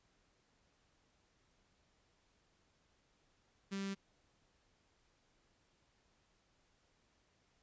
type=tone with notch filter; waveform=sawtooth; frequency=196 Hz; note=G3; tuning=in tune; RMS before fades=-41 dBFS; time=3.71-3.95 s; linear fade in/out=20 ms; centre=700 Hz; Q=0.66; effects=pink hiss -75 dBFS RMS until 7.62 s + resampled to 16000 Hz